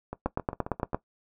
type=two click trains; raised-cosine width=1 ms; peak=-12 / -20 dBFS; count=7 / 7; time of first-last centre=0.26-0.946 / 0.13-0.932 s; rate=8.75 / 7.48 Hz; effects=noise-tail reverb RT60 0.1 s tail -17 dB re dry